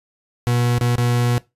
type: tone with dropouts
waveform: 40% pulse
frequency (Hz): 121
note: B2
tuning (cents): -35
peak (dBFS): -15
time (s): 0.47-1.38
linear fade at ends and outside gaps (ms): 0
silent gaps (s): 0.784-0.811 / 0.957-0.982
effects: noise-tail reverb RT60 0.2 s tail -19 dB re dry + resampled to 32000 Hz